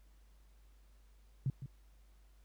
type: tone with echo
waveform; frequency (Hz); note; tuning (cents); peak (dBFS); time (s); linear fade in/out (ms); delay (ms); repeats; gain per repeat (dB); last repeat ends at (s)
sine; 133.4; C3; +34; -30; 1.46-1.5; 2; 160; 1; -11; 1.66
effects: added 50 Hz sine -60 dBFS peak until 2.44 s + pink hiss -74 dBFS RMS until 2.44 s